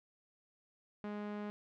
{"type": "tone with low-pass filter", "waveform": "sawtooth", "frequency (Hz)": 207.7, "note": "G#3", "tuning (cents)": 0, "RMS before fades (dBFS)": -42, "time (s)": [1.04, 1.5], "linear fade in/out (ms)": 0, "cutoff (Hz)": 2000, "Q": 0.67, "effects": []}